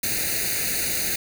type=noise with comb filter; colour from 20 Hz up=white; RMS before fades=-25 dBFS; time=0.03-1.16 s; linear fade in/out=5 ms; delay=0.46 ms; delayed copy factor=+0.9; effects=none